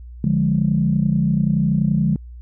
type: chord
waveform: sine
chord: D diminished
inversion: none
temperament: equal with one note detuned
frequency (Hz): 146.83 / 176.03 / 207.7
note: D3 / F3 / Ab3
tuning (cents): 0 / +14 / 0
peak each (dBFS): -19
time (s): 0.24-2.16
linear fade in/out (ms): 2
effects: tanh soft clip ceiling -5 dBFS + added 60 Hz sine -34 dBFS peak until 2.41 s